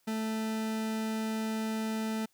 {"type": "tone", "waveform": "40% pulse", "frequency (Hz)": 220.1, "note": "A3", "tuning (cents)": 1, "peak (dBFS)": -30, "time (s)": [0.07, 2.26], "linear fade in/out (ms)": 10, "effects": ["white hiss -71 dBFS RMS until 2.33 s"]}